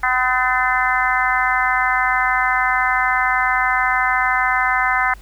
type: harmonic tone with a mistuned harmonic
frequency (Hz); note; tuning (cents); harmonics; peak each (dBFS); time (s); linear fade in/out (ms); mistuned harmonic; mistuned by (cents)
253.4; B3; +45; 3 / 4 / 5 / 6 / 7 / 8; -22 / -22 / -22 / -22 / -22 / -22; 0.03-5.14; 5; 8; +25
effects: added 50 Hz sine -37 dBFS peak until 5.21 s + pink hiss -49 dBFS RMS until 5.21 s